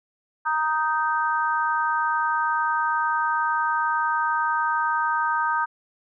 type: harmonic tone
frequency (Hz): 311.1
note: D#4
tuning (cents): 0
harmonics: 3 / 4 / 5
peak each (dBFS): -24 / -25 / -26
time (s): 0.45-5.66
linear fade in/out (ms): 20
effects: none